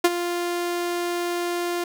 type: tone with ADSR envelope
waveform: sawtooth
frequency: 349 Hz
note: F4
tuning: 1 cent flat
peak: -8 dBFS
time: 0.04-1.84 s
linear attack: 7 ms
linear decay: 39 ms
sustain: -12 dB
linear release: 4 ms
effects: none